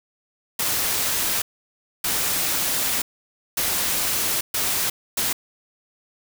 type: noise bursts at uneven times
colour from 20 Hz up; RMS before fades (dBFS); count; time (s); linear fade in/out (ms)
white; -23; 5; 0.59-1.42 / 2.04-3.02 / 3.57-4.41 / 4.54-4.9 / 5.17-5.33; 5
effects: none